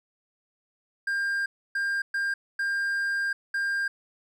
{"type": "tone bursts at uneven times", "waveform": "triangle", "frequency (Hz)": 1600, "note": "G6", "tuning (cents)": 35, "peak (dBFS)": -23, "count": 5, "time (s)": [[1.07, 1.46], [1.75, 2.02], [2.14, 2.34], [2.59, 3.33], [3.54, 3.88]], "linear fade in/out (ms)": 5, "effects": []}